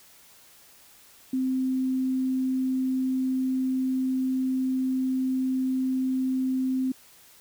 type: tone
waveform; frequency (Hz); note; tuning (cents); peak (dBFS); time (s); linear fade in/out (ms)
sine; 260; C4; -11; -23; 1.33-6.92; 5
effects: white hiss -54 dBFS RMS until 7.4 s